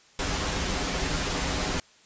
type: noise with comb filter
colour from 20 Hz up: pink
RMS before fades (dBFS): -28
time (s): 0.19-1.8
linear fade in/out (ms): 2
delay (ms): 8.9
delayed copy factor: -0.55
effects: white hiss -57 dBFS RMS until 2.05 s + resampled to 16000 Hz